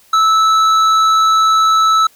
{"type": "tone with hard clipping", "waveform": "sine", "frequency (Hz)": 1309, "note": "E6", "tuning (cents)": -13, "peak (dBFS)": -10, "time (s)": [0.13, 2.07], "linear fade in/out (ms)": 5, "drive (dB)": 8, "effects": ["white hiss -49 dBFS RMS until 2.15 s"]}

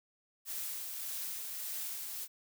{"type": "noise with tremolo", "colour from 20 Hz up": "blue", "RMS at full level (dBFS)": -39, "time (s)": [0.45, 2.28], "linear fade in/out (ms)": 50, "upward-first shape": "sine", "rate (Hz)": 1.7, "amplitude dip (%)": 30, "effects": []}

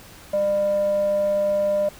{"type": "tone with band-pass filter", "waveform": "square", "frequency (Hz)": 200, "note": "G3", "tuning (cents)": 35, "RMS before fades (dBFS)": -21, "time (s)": [0.33, 1.89], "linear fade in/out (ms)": 5, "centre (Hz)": 600, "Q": 7.9, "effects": ["pink hiss -45 dBFS RMS until 1.99 s"]}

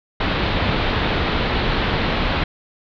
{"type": "low-pass noise", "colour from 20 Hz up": "pink", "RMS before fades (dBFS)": -20, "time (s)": [0.2, 2.44], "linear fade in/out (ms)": 5, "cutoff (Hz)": 4100, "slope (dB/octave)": 48, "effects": []}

